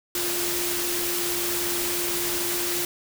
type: tone in noise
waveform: sine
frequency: 349.2 Hz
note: F4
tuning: in tune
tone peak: -31 dBFS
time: 0.15-2.85 s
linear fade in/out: 2 ms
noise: white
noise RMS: -27 dBFS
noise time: 0.15-2.85 s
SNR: -7 dB
effects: none